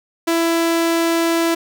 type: tone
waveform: sawtooth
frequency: 333 Hz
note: E4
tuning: 18 cents sharp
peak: -11 dBFS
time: 0.27-1.55 s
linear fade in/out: 10 ms
effects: none